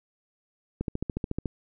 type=click train; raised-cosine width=3 ms; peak=-16 dBFS; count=10; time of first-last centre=0.81-1.457 s; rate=13.9 Hz; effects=none